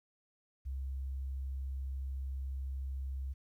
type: tone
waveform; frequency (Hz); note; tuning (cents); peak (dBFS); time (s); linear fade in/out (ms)
sine; 66.9; C2; +39; -35; 0.65-3.34; 20
effects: tanh soft clip ceiling -31 dBFS + 12-bit